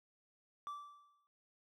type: tone with exponential decay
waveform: triangle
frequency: 1164 Hz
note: D6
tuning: 16 cents flat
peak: -38 dBFS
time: 0.67-1.27 s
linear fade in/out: 0 ms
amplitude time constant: 130 ms
effects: noise-tail reverb RT60 0.2 s tail -19 dB re dry